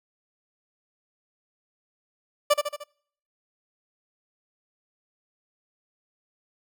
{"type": "tone with echo", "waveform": "30% pulse", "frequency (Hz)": 587.3, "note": "D5", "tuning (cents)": 0, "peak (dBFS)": -13, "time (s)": [2.5, 2.54], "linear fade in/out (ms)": 10, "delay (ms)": 75, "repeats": 4, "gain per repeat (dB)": -5, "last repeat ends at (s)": 2.84, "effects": ["noise-tail reverb RT60 0.6 s tail -25 dB re dry"]}